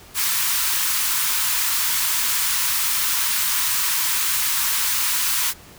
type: high-pass noise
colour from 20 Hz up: white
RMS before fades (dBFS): -21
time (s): 0.14-5.54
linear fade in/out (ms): 50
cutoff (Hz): 890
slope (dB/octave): 96
effects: pink hiss -45 dBFS RMS until 5.78 s